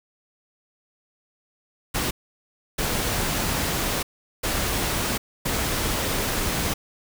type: noise bursts at uneven times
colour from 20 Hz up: pink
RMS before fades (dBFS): -25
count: 4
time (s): 1.94-2.11 / 2.78-4.03 / 4.43-5.18 / 5.45-6.74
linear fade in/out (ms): 10
effects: none